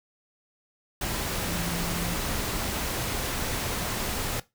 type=tone in noise; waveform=sine; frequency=171.9 Hz; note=F3; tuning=27 cents flat; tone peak=-32 dBFS; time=1.44-2.14 s; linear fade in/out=5 ms; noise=pink; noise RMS=-30 dBFS; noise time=1.01-4.4 s; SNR=-5 dB; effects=noise-tail reverb RT60 0.2 s tail -18 dB re dry